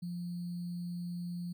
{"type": "tone with sample-and-hold", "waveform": "sine", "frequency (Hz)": 175, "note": "F3", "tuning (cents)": 4, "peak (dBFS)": -36, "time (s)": [0.02, 1.53], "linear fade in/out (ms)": 10, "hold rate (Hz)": 4410, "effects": []}